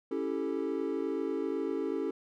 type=chord; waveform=triangle; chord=A dominant seventh; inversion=first; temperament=equal; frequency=277.2 / 329.6 / 392 / 440 Hz; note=C#4 / E4 / G4 / A4; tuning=0 / 0 / 0 / 0 cents; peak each=-34 dBFS; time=0.11-2.11 s; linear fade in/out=5 ms; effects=none